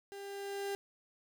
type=tone with level ramp; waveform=35% pulse; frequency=398.4 Hz; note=G4; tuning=28 cents sharp; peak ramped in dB=-43 to -33 dBFS; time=0.12-0.75 s; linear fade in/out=0 ms; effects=none